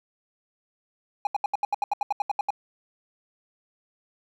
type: tone bursts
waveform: triangle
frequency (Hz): 820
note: G#5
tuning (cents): -22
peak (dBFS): -19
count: 14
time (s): 1.25-2.505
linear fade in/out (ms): 2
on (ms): 20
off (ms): 75
effects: none